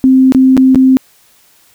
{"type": "tone with dropouts", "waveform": "sine", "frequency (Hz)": 261.6, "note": "C4", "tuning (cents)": 0, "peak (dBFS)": -3, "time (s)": [0.04, 0.97], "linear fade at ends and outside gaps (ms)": 0, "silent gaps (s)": [[0.322, 0.348], [0.568, 0.576], [0.747, 0.757]], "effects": ["white hiss -48 dBFS RMS until 1.74 s"]}